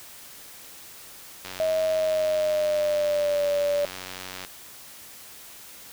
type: click train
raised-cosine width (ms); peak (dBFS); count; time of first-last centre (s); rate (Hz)
0.2; -18; 279; 1.45-4.449; 92.7
type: tone with pitch glide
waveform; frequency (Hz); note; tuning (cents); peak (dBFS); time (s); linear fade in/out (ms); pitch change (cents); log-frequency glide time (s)
sine; 635 to 578.9; D#5 to D5; +35 to -25; -21; 1.6-3.85; 0; -160; 1.88-3.48
effects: white hiss -45 dBFS RMS until 5.92 s